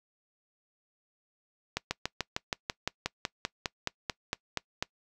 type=slowing click train; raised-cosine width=0.2 ms; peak=-12 dBFS; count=17; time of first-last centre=1.77-4.825 s; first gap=140 ms; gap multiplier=1.04; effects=noise-tail reverb RT60 0.1 s tail -23 dB re dry